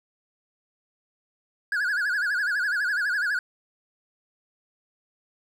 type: tone with vibrato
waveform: triangle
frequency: 1560 Hz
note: G6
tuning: 9 cents flat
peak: -21 dBFS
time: 1.72-3.39 s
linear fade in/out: 2 ms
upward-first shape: sine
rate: 12 Hz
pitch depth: 160 cents each way
effects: none